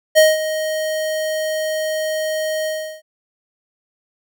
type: tone with ADSR envelope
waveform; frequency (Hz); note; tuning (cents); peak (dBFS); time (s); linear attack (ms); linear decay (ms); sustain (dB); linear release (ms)
square; 625; D#5; +8; -7; 0.15-3.02; 30; 190; -13; 360
effects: none